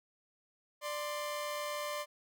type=tone pair together; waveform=sawtooth; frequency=591.2 / 1046.5 Hz; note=D5 / C6; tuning=+11 / 0 cents; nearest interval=minor seventh; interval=989 cents; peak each=-34 / -37 dBFS; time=0.81-2.06 s; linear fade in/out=50 ms; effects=none